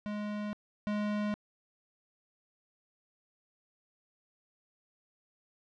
square tone pair in turn, 208.7 / 208.7 Hz, G#3 / G#3, +9 / +9 cents, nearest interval unison, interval 0 cents, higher neither, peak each -35 / -31 dBFS, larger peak second, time 0.06-0.53 / 0.87-1.34 s, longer neither, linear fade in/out 0 ms, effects low-pass 3000 Hz 12 dB/octave

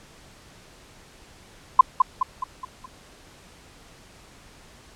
sine tone with echo, 1029 Hz, C6, 29 cents flat, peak -5 dBFS, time 1.79-1.81 s, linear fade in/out 5 ms, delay 210 ms, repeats 5, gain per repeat -6 dB, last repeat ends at 2.86 s, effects pink hiss -50 dBFS RMS until 4.95 s + low-pass 9000 Hz 12 dB/octave

